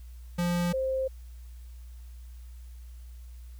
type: tone pair in turn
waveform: square / sine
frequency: 174.61 / 526.4 Hz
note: F3 / C5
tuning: 0 / +10 cents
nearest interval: octave + perfect fifth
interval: 1910 cents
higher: second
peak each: -26 dBFS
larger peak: neither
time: 0.38-0.73 / 0.73-1.08 s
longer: neither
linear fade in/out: 10 ms
effects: added 60 Hz sine -42 dBFS peak until 3.59 s + white hiss -63 dBFS RMS until 3.59 s